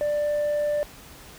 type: tone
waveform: sine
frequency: 591 Hz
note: D5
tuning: 11 cents sharp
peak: -19 dBFS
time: 0.01-0.83 s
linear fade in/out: 0 ms
effects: tanh soft clip ceiling -21 dBFS + pink hiss -46 dBFS RMS until 1.38 s